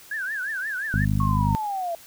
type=tone with vibrato; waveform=sine; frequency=1623 Hz; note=G#6; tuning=40 cents flat; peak=-26 dBFS; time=0.11-1.05 s; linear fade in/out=5 ms; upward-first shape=triangle; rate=5.7 Hz; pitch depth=200 cents each way
type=harmonic tone; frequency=51 Hz; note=G#1; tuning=31 cents flat; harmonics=1 / 2 / 3 / 4 / 5; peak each=-26 / -23 / -25 / -27 / -33 dBFS; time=0.94-1.55 s; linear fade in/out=0 ms
type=linear sweep; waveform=sine; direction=down; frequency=1108.7 to 659.3 Hz; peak=-25 dBFS; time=1.2-1.95 s; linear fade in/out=2 ms
effects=white hiss -48 dBFS RMS until 2.06 s